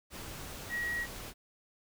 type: tone in noise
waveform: sine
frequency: 1906 Hz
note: A#6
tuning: 38 cents sharp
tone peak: -32 dBFS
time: 0.69-1.07 s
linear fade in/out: 50 ms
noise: pink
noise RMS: -44 dBFS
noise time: 0.1-1.34 s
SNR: +9 dB
effects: none